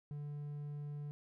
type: tone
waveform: triangle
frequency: 146.3 Hz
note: D3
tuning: 6 cents flat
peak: -39 dBFS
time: 0.11-1.11 s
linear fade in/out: 0 ms
effects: none